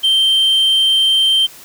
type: tone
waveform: sine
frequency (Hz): 3135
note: G7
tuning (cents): -1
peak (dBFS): -7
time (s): 0.03-1.47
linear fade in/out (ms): 20
effects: tanh soft clip ceiling -9 dBFS + white hiss -39 dBFS RMS until 1.64 s